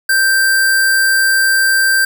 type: tone with sample-and-hold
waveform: sine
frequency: 1568 Hz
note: G6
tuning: in tune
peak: -9 dBFS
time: 0.09-2.05 s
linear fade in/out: 5 ms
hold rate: 6300 Hz
effects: none